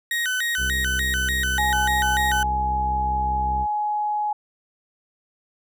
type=tone with vibrato; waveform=35% pulse; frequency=1684 Hz; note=G#6; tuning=24 cents sharp; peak=-20 dBFS; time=0.11-2.43 s; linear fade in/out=2 ms; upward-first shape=square; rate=3.4 Hz; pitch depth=190 cents each way
type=harmonic tone; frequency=65.1 Hz; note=C2; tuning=8 cents flat; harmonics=1 / 2 / 3 / 4 / 5 / 6 / 7; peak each=-26 / -39 / -38 / -48 / -47 / -46 / -47 dBFS; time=0.57-3.67 s; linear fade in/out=50 ms
type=tone; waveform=sine; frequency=840 Hz; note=G#5; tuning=19 cents sharp; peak=-21 dBFS; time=1.58-4.33 s; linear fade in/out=5 ms
effects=none